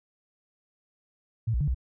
sine tone with pitch steps, 113.5 / 60 / 145.1 / 63.5 Hz, A#2 / B1 / D3 / B1, -46 / -49 / -21 / +49 cents, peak -23 dBFS, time 1.47-1.746 s, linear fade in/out 10 ms, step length 69 ms, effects none

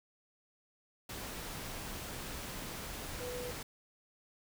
sine tone in noise, 493.9 Hz, B4, in tune, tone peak -40 dBFS, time 3.2-3.51 s, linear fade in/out 5 ms, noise pink, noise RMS -43 dBFS, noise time 1.09-3.63 s, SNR 0 dB, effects none

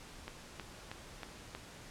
click train, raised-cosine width 0.3 ms, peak -26 dBFS, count 5, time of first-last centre 0.28-1.55 s, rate 3.15 Hz, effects pink hiss -52 dBFS RMS until 1.9 s + low-pass 9000 Hz 12 dB/octave

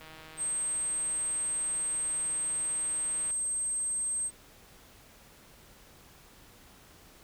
click train, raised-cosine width 0.3 ms, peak -33 dBFS, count 522, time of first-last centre 0.01-3.307 s, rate 158 Hz
sine tone, 8320 Hz, C9, 11 cents flat, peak -29 dBFS, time 0.37-4.31 s, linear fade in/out 50 ms
effects pink hiss -56 dBFS RMS until 7.23 s

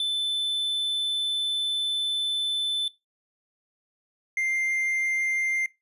triangle tone pair in turn, 3520 / 2098 Hz, A7 / C7, 0 / +4 cents, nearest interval major sixth, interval 896 cents, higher first, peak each -22 dBFS, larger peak neither, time 0-2.88 / 4.37-5.66 s, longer first, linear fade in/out 2 ms, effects noise-tail reverb RT60 0.2 s tail -19 dB re dry + resampled to 32000 Hz

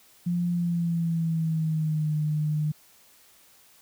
sine tone with pitch glide, 174.61 to 152.01 Hz, F3 to D#3, 0 to -40 cents, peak -23 dBFS, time 0.26-2.72 s, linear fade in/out 10 ms, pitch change -240 cents, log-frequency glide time 0.51-2.16 s, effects white hiss -57 dBFS RMS until 3.81 s

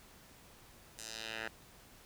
10% pulse tone with band-pass filter sweep, 111.4 Hz, A2, 22 cents sharp, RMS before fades -44 dBFS, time 0.98-1.48 s, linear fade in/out 5 ms, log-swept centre 8100 to 1700 Hz, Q 1.5, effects pink hiss -59 dBFS RMS until 2.05 s

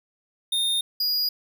square tone pair in turn, 3658 / 4883 Hz, A#7 / D#8, -33 / -33 cents, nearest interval perfect fourth, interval 500 cents, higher second, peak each -22 dBFS, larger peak neither, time 0.52-0.81 / 1-1.29 s, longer neither, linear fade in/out 5 ms, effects none

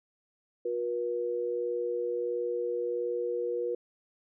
sine tone pair together, 359.2 / 480.7 Hz, F4 / B4, +49 / -47 cents, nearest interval perfect fourth, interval 504 cents, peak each -34 / -30 dBFS, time 0.65-3.75 s, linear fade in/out 5 ms, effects none

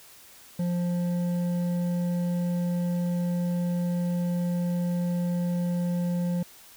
sine tone with hard clipping, 175.4 Hz, F3, 8 cents sharp, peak -26 dBFS, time 0.59-6.43 s, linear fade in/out 5 ms, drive 7 dB, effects white hiss -51 dBFS RMS until 6.76 s

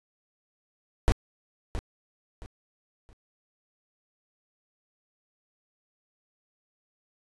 brown noise with echo, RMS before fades -19 dBFS, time 1.08-1.12 s, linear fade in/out 0 ms, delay 670 ms, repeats 3, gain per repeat -11 dB, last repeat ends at 3.13 s, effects resampled to 24000 Hz

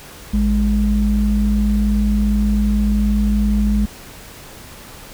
sine tone pair together, 55.01 / 207.7 Hz, A1 / G#3, 0 / 0 cents, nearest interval octave + major seventh, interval 2300 cents, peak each -15 dBFS, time 0.33-3.86 s, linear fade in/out 10 ms, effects tanh soft clip ceiling -6 dBFS + pink hiss -38 dBFS RMS until 5.13 s

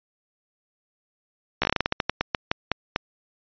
slowing click train, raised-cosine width 0.3 ms, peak -5 dBFS, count 17, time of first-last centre 1.62-2.961 s, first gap 14 ms, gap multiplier 1.21, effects resampled to 11025 Hz

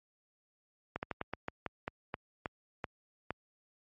slowing click train, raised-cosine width 0.5 ms, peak -20 dBFS, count 12, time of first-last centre 0.96-3.306 s, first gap 69 ms, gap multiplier 1.21, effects high-pass 60 Hz 12 dB/octave + MP3 32 kbps

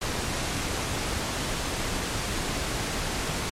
pink noise, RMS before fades -29 dBFS, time 0.01-3.5 s, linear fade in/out 10 ms, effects low-pass 9000 Hz 12 dB/octave + MP3 64 kbps

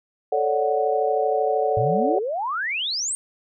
sine chord, D major seventh, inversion second, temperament equal, 440 / 554.4 / 587.3 / 740 Hz, A4 / C#5 / D5 / F#5, 0 / 0 / 0 / 0 cents, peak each -23 / -26 / -26 / -23 dBFS, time 0.32-2.19 s, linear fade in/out 5 ms
sine exponential sweep, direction up, 105 to 8870 Hz, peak -23 dBFS, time 1.77-3.15 s, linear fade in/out 0 ms
effects none

